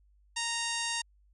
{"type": "harmonic tone", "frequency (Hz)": 929, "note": "A#5", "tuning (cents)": -6, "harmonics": [1, 2, 3, 4, 5, 6, 7, 8, 9, 10], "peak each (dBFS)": [-39, -38, -38, -39, -40, -41, -41, -42, -46, -43], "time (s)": [0.36, 1.02], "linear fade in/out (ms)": 10, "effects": ["added 50 Hz sine -61 dBFS peak until 1.33 s"]}